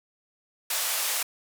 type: band-pass noise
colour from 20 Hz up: white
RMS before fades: -28 dBFS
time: 0.7-1.23 s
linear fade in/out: 5 ms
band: 560 to 15000 Hz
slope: 24 dB/octave
effects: none